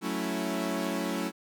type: chord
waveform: sawtooth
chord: F# minor seventh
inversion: none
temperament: equal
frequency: 185 / 220 / 277.2 / 329.6 Hz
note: F#3 / A3 / C#4 / E4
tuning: 0 / 0 / 0 / 0 cents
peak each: -31 dBFS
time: 0.01-1.32 s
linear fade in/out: 50 ms
effects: none